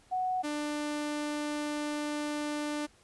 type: tone pair in turn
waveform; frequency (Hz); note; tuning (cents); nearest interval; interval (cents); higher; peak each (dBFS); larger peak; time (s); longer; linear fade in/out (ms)
sine / sawtooth; 740 / 296.9; F#5 / D4; 0 / +19; octave + major third; 1581; first; -28; neither; 0.11-0.43 / 0.43-2.87; second; 20
effects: pink hiss -62 dBFS RMS until 3.03 s + resampled to 24000 Hz